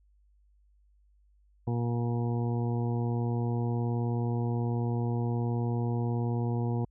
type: harmonic tone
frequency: 118.7 Hz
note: A#2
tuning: 32 cents sharp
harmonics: 1 / 2 / 3 / 4 / 6 / 7 / 8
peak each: -28 / -34 / -38 / -40 / -44 / -45 / -46 dBFS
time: 1.67-6.85 s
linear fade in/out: 5 ms
effects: added 50 Hz sine -61 dBFS peak until 6.9 s